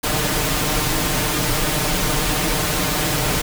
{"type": "noise with comb filter", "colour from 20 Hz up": "pink", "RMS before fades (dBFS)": -20, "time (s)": [0.03, 3.42], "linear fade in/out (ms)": 10, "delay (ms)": 6.6, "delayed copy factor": 0.7, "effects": []}